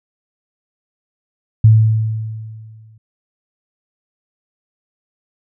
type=tone with exponential decay; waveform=sine; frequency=110 Hz; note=A2; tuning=in tune; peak=-3 dBFS; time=1.64-2.98 s; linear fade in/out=5 ms; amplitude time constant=290 ms; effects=none